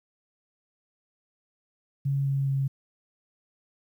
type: tone with pitch steps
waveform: sine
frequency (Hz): 138.59 / 137.47 / 136.37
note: C#3 / C#3 / C#3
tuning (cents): 0 / -14 / -28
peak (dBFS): -23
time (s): 2.05-2.68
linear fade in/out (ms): 10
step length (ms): 210
effects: 10-bit